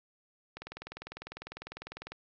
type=click train; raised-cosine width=0.3 ms; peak=-26 dBFS; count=32; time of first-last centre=0.57-2.12 s; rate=20 Hz; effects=resampled to 16000 Hz + 9-bit